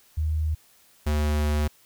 sine / square tone pair in turn, 77.78 / 74.86 Hz, D#2 / D2, 0 / +34 cents, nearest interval minor second, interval 66 cents, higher first, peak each -22 dBFS, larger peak neither, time 0.17-0.55 / 1.06-1.68 s, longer second, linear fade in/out 10 ms, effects white hiss -58 dBFS RMS until 1.85 s

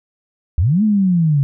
sine linear two-way sweep, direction up then down, 66.7 to 220 to 135.3 Hz, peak -11 dBFS, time 0.58-1.43 s, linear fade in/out 0 ms, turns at 0.83 s, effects none

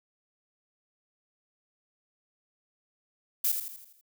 violet noise with echo, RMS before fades -26 dBFS, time 3.44-3.52 s, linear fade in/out 5 ms, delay 82 ms, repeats 6, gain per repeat -6 dB, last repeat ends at 4.012 s, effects none

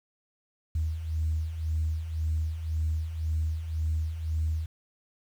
sine beating tone pair, 77.78 / 79.68 Hz, D#2 / D#2, 0 / +42 cents, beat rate 1.9 Hz, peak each -33 / -27 dBFS, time 0.75-4.66 s, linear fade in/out 5 ms, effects tanh soft clip ceiling -20 dBFS + 9-bit

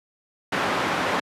white low-pass noise, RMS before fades -24 dBFS, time 0.52-1.2 s, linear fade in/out 5 ms, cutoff 1600 Hz, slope 12 dB/octave, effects high-pass 150 Hz 12 dB/octave + resampled to 32000 Hz

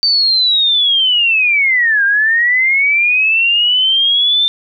sine linear two-way sweep, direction down then up, 4609 to 1583 to 3590 Hz, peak -9 dBFS, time 0.03-4.48 s, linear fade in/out 0 ms, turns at 2.04 s, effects none

